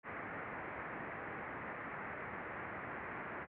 white low-pass noise, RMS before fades -45 dBFS, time 0.03-3.47 s, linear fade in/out 50 ms, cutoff 2100 Hz, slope 48 dB/octave, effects high-pass 80 Hz 12 dB/octave

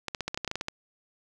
clicks, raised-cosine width 0.2 ms, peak -14 dBFS, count 12, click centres 0.083 / 0.148 / 0.207 / 0.28 / 0.345 / 0.375 / 0.447 / 0.477 / 0.514 / 0.556 / 0.611 / 0.684 s, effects none

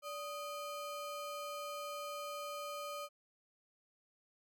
square ring-modulated tone, 913 Hz, A#5, 36 cents flat, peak -39 dBFS, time 0.02-3.09 s, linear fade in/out 50 ms, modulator 333 Hz, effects none

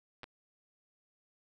clicks, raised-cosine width 0.3 ms, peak -29 dBFS, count 2, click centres 0.233 / 0.241 s, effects none

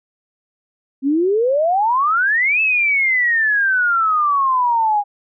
sine exponential two-way sweep, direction up then down, 261.6 to 2637 to 808 Hz, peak -13 dBFS, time 1.02-5.04 s, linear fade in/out 50 ms, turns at 2.61 s, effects none

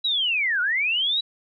sine linear two-way sweep, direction down then up, 3951 to 1400 to 3951 Hz, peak -20 dBFS, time 0.04-1.21 s, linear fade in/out 10 ms, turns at 0.61 s, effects none

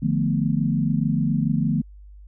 sine chord, B half-diminished seventh, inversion first, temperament equal with one note detuned, 149.74 / 174.61 / 220 / 246.9 Hz, D3 / F3 / A3 / B3, +34 / 0 / 0 / 0 cents, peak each -23 / -25 / -24 / -26 dBFS, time 0.02-1.82 s, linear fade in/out 10 ms, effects added 50 Hz sine -41 dBFS peak until 2.27 s

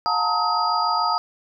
sine tone cluster, 716 / 875 / 922 / 1270 / 4800 Hz, F5 / A5 / A#5 / D#6 / D8, +43 / -10 / -19 / +35 / +37 cents, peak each -27 / -26 / -25 / -22 / -28 dBFS, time 0.06-1.18 s, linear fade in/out 0 ms, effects none

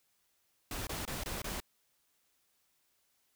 pink noise bursts, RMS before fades -39 dBFS, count 5, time 0.71-1.602 s, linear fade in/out 2 ms, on 160 ms, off 23 ms, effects white hiss -75 dBFS RMS until 3.35 s

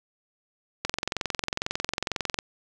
click train, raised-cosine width 0.2 ms, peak -9 dBFS, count 35, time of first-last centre 0.85-2.388 s, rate 22.1 Hz, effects none

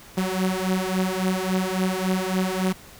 sawtooth beating tone pair, 185 / 188.6 Hz, F#3 / F#3, 0 / +33 cents, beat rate 3.6 Hz, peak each -21 dBFS, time 0.17-2.73 s, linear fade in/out 10 ms, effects pink hiss -46 dBFS RMS until 2.99 s

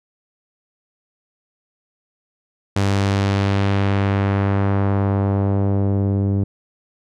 sawtooth tone with low-pass filter sweep, 99 Hz, G2, 18 cents sharp, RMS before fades -18 dBFS, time 2.76-6.44 s, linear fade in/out 5 ms, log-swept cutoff 7600 to 330 Hz, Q 0.88, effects none

